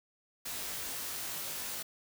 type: noise with comb filter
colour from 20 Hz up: white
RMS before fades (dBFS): -39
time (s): 0.45-1.83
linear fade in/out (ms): 10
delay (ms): 20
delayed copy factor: +0.75
effects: none